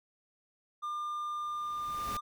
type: tone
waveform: triangle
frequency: 1200 Hz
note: D6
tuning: 37 cents sharp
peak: -32 dBFS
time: 0.82-2.21 s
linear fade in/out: 20 ms
type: noise with exponential growth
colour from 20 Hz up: pink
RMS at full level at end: -40 dBFS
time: 1.2-2.17 s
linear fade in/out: 2 ms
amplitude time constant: 210 ms
effects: none